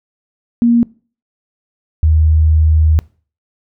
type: tone pair in turn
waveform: sine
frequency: 235.7 / 78.43 Hz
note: A#3 / D#2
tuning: +19 / +14 cents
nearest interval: octave + perfect fifth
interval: 1905 cents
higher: first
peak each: -7 dBFS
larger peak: neither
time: 0.62-0.83 / 2.03-2.99 s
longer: second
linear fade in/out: 0 ms
effects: noise-tail reverb RT60 0.4 s tail -23 dB re dry